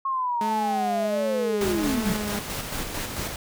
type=linear sweep; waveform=sine; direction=down; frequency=1090 to 174.61 Hz; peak=-23 dBFS; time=0.05-2.13 s; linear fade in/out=5 ms
type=tone with vibrato; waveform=sawtooth; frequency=211.2 Hz; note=G#3; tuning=29 cents sharp; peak=-24 dBFS; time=0.41-2.39 s; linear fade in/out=2 ms; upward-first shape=sine; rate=1.4 Hz; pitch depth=53 cents each way
type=noise with tremolo; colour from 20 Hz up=pink; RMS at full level=-30 dBFS; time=1.61-3.36 s; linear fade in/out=2 ms; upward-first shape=square; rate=4.5 Hz; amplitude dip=35%
effects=none